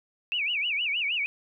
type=tone with vibrato; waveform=sine; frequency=2566 Hz; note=E7; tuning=47 cents flat; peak=-25 dBFS; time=0.32-1.26 s; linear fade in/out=0 ms; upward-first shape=sine; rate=6.4 Hz; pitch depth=250 cents each way; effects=none